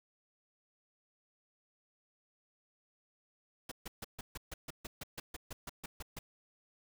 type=noise bursts; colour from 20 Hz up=pink; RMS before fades=-43 dBFS; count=16; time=3.69-6.19 s; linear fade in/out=5 ms; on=25 ms; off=140 ms; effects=none